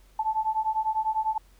sine beating tone pair, 869 / 879 Hz, A5 / A5, -22 / -2 cents, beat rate 10 Hz, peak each -27 dBFS, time 0.19-1.38 s, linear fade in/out 5 ms, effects added 45 Hz sine -54 dBFS peak until 1.59 s + pink hiss -62 dBFS RMS until 1.59 s

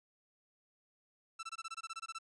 sawtooth tone bursts, 1331 Hz, E6, 16 cents sharp, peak -37 dBFS, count 13, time 1.39-2.187 s, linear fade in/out 10 ms, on 41 ms, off 22 ms, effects resampled to 22050 Hz

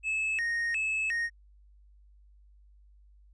triangle tone with vibrato, 2199 Hz, C#7, 14 cents flat, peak -26 dBFS, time 0.03-1.3 s, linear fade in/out 50 ms, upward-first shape square, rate 1.4 Hz, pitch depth 290 cents each way, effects added 50 Hz sine -55 dBFS peak until 3.33 s + resampled to 22050 Hz

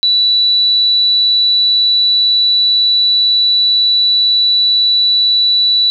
sine tone, 3951 Hz, B7, in tune, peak -8 dBFS, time 0.03-5.9 s, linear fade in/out 0 ms, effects none

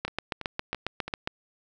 two click trains, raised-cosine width 0.3 ms, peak -12 / -19 dBFS, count 10 / 4, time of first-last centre 0.05-1.274 / 0.08-1.08 s, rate 7.35 / 3 Hz, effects none

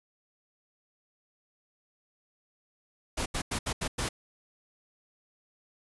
pink noise bursts at uneven times, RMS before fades -31 dBFS, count 6, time 3.17-3.26 / 3.34-3.42 / 3.51-3.59 / 3.66-3.73 / 3.81-3.88 / 3.98-4.09 s, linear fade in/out 10 ms, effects resampled to 24000 Hz

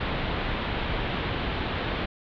pink low-pass noise, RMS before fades -29 dBFS, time 0-2.06 s, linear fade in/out 10 ms, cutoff 3800 Hz, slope 48 dB/octave, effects none

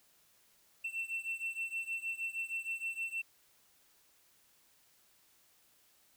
triangle beating tone pair, 2690 / 2696.4 Hz, E7 / E7, +34 / +39 cents, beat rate 6.4 Hz, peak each -37 / -39 dBFS, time 0.84-3.22 s, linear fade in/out 10 ms, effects white hiss -68 dBFS RMS until 6.16 s

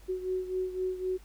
sine beating tone pair, 370 / 373.9 Hz, F#4 / F#4, 0 / +18 cents, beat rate 3.9 Hz, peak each -31 / -36 dBFS, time 0.08-1.18 s, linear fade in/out 20 ms, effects added 50 Hz sine -51 dBFS peak until 1.24 s + pink hiss -60 dBFS RMS until 1.24 s

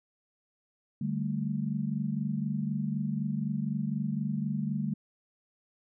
sine chord, D suspended fourth, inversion none, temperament equal with one note detuned, 148.54 / 196 / 220 Hz, D3 / G3 / A3, +20 / 0 / 0 cents, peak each -33 dBFS, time 1.01-4.94 s, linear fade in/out 5 ms, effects none

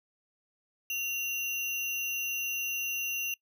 sine tone with sample-and-hold, 2767 Hz, F7, 17 cents flat, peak -30 dBFS, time 0.9-3.34 s, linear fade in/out 2 ms, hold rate 8820 Hz, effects noise-tail reverb RT60 0.1 s tail -23 dB re dry

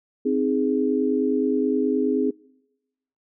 sine chord, Ab major, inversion first, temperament equal, 261.6 / 311.1 / 415.3 Hz, C4 / Eb4 / Ab4, 0 / 0 / 0 cents, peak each -22 / -26 / -23 dBFS, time 0.25-2.31 s, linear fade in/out 10 ms, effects noise-tail reverb RT60 1.0 s tail -26 dB re dry

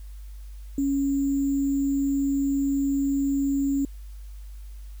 sine tone with sample-and-hold, 277.2 Hz, C#4, in tune, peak -21 dBFS, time 0.78-3.85 s, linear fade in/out 2 ms, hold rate 7350 Hz, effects added 50 Hz sine -37 dBFS peak until 5 s + white hiss -59 dBFS RMS until 5 s

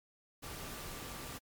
sine tone in noise, 1176 Hz, D6, 2 cents sharp, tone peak -56 dBFS, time 0.42-1.39 s, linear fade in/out 20 ms, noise pink, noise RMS -45 dBFS, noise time 0.42-1.39 s, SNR -14 dB, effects MP3 96 kbps

